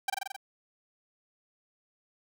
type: tone with echo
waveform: sawtooth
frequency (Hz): 784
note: G5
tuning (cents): 0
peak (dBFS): -22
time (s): 0.08-0.1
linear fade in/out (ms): 5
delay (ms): 44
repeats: 6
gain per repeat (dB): -2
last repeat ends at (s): 0.364
effects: none